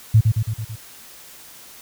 sine tone with echo, 110 Hz, A2, in tune, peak -8 dBFS, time 0.14-0.21 s, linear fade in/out 10 ms, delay 110 ms, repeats 5, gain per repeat -4 dB, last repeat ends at 0.76 s, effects white hiss -43 dBFS RMS until 1.81 s

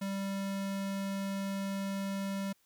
square tone, 196 Hz, G3, in tune, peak -34 dBFS, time 0.01-2.53 s, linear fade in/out 10 ms, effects white hiss -71 dBFS RMS until 2.65 s

